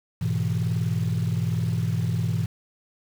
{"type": "chord", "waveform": "sine", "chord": "E major", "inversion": "first", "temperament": "equal", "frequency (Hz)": [103.83, 123.47, 164.81], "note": ["G#2", "B2", "E3"], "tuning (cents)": [0, 0, 0], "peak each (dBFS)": -25, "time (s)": [0.21, 2.46], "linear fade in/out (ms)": 10, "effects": ["tanh soft clip ceiling -17 dBFS", "7-bit"]}